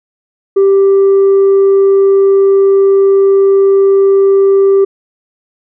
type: tone with tanh clipping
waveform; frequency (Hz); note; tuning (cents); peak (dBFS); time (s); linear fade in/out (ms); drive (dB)
sine; 392; G4; 0; -5; 0.56-4.85; 10; 1
effects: none